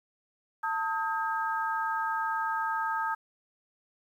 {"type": "tone cluster", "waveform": "sine", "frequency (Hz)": [895, 1267, 1605], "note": ["A5", "D#6", "G6"], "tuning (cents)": [29, 31, 40], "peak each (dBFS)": [-31, -32, -34], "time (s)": [0.63, 3.15], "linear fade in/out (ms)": 10, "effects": ["10-bit"]}